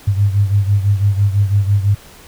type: beating tone pair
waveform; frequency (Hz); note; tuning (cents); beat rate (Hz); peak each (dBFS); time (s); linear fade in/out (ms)
sine; 99.4 / 105.4; G2 / G#2; +25 / +26; 6; -12 / -17; 0.07-1.95; 10
effects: pink hiss -41 dBFS RMS until 2.27 s